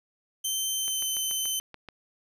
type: tone with pitch glide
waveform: 15% pulse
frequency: 3101 to 3071 Hz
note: G7 to G7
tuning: -19 to -36 cents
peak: -20 dBFS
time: 0.44-1.6 s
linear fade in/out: 10 ms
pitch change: -17 cents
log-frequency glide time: 0.75-1.04 s
type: click train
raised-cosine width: 0.3 ms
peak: -26 dBFS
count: 8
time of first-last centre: 0.88-1.887 s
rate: 6.95 Hz
effects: none